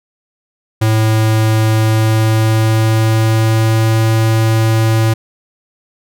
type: tone with pitch glide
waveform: square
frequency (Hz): 110 to 111.6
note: A2 to A2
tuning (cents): 0 to +25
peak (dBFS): -10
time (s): 0.81-5.14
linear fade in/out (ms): 10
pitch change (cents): +25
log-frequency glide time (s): 1.74-4.02
effects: none